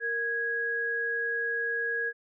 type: tone pair together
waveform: sine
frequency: 464.5 / 1655.3 Hz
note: A#4 / G#6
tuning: -6 / -6 cents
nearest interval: octave + minor seventh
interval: 2200 cents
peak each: -35 / -28 dBFS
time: 0-2.13 s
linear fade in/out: 50 ms
effects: none